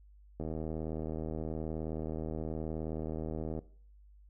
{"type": "click train", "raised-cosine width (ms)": 2, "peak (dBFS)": -25, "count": 253, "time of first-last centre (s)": [0.4, 3.59], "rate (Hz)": 79, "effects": ["noise-tail reverb RT60 0.5 s tail -18 dB re dry", "added 50 Hz sine -55 dBFS peak until 4.29 s"]}